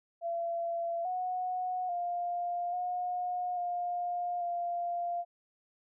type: tone with pitch steps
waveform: sine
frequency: 679 / 733 / 702 / 720 / 707 / 696 Hz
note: F5 / F#5 / F5 / F#5 / F5 / F5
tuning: -49 / -16 / +9 / -47 / +21 / -6 cents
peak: -31 dBFS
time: 0.21-5.25 s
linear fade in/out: 50 ms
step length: 840 ms
effects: none